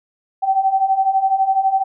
sine beating tone pair, 763 / 775 Hz, G5 / G5, -47 / -20 cents, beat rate 12 Hz, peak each -19 / -15 dBFS, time 0.42-1.84 s, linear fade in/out 20 ms, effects none

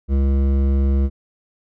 sine tone with hard clipping, 68.2 Hz, C#2, 28 cents flat, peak -16 dBFS, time 0.08-1.1 s, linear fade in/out 50 ms, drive 12 dB, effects none

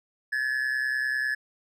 triangle tone with amplitude modulation, 1712 Hz, A6, 48 cents flat, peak -20 dBFS, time 0.32-1.35 s, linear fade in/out 10 ms, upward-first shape sine, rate 130 Hz, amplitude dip 70%, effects none

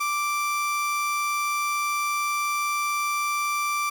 30% pulse tone, 1174.7 Hz, D6, in tune, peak -21 dBFS, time 0-3.9 s, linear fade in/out 10 ms, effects 8-bit

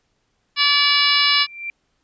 harmonic tone, 576 Hz, D5, 34 cents flat, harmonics 2 / 3 / 4 / 5 / 6 / 7 / 8 / 9, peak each -23 / -25 / -20 / -21 / -24 / -20 / -26 / -22 dBFS, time 0.56-1.47 s, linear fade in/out 50 ms
sine tone with exponential growth, 2358 Hz, D7, 6 cents sharp, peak -23 dBFS, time 1.19-1.7 s, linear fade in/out 1 ms, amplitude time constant 110 ms
effects pink hiss -68 dBFS RMS until 2.03 s + resampled to 16000 Hz

